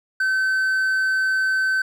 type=tone; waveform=triangle; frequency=1534 Hz; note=G6; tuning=38 cents flat; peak=-16 dBFS; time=0.2-1.82 s; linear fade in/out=5 ms; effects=none